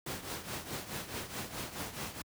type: noise with tremolo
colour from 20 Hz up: pink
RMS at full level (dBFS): -37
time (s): 0.06-2.22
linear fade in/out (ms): 5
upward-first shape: triangle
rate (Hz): 4.7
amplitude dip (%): 75
effects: high-pass 80 Hz 12 dB/octave